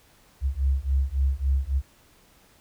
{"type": "beating tone pair", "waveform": "sine", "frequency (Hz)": [66, 69.6], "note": ["C2", "C#2"], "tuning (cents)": [16, 8], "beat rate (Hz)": 3.6, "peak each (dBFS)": -24, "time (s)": [0.41, 1.82], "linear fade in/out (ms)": 50, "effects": ["pink hiss -58 dBFS RMS until 2.6 s"]}